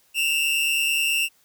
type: tone pair together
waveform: 45% pulse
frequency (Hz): 2655 / 2804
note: E7 / F7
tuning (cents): +12 / +6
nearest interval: minor second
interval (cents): 94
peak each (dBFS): -23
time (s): 0.14-1.29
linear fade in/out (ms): 50
effects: white hiss -61 dBFS RMS until 1.44 s